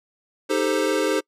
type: chord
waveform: square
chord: A half-diminished seventh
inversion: second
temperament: equal with one note detuned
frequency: 311.1 / 395.4 / 440 / 523.3 Hz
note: Eb4 / G4 / A4 / C5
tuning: 0 / +15 / 0 / 0 cents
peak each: -26 dBFS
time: 0.49-1.21 s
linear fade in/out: 20 ms
effects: noise-tail reverb RT60 0.1 s tail -26 dB re dry + low-pass 11000 Hz 12 dB/octave